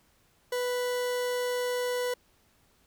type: tone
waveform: 40% pulse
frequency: 493.9 Hz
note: B4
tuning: in tune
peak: -27 dBFS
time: 0.52-2.14 s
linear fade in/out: 5 ms
effects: pink hiss -66 dBFS RMS until 2.86 s